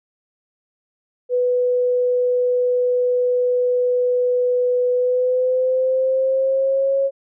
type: tone with pitch glide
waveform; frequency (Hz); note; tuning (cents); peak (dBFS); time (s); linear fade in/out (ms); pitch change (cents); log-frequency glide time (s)
sine; 495.4 to 546.5; B4 to C#5; +5 to -25; -15; 1.29-7.11; 50; +170; 4.92-6.97
effects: none